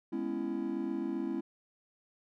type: chord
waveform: triangle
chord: C# minor seventh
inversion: second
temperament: just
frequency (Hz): 207.9 / 249.5 / 277.2 / 332.6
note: G#3 / B3 / C#4 / E4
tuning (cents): +2 / +18 / 0 / +16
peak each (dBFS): -38 / -37 / -36 / -34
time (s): 0.12-1.41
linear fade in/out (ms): 10
effects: none